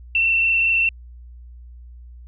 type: tone with frequency modulation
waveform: sine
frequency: 2694 Hz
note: E7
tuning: 37 cents sharp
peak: -15 dBFS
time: 0.15-0.89 s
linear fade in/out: 2 ms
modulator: 24.9 Hz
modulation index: 1.5
effects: added 60 Hz sine -38 dBFS peak until 2.27 s